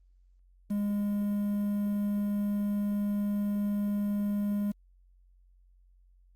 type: tone with quantisation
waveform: triangle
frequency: 204.7 Hz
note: G#3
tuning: 25 cents flat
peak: -25 dBFS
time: 0.7-4.72 s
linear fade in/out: 10 ms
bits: 9
effects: added 45 Hz sine -58 dBFS peak until 6.35 s + Opus 32 kbps